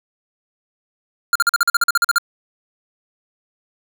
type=tone bursts; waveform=square; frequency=1400 Hz; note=F6; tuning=4 cents sharp; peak=-12 dBFS; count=13; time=1.33-2.183 s; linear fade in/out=2 ms; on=25 ms; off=44 ms; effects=none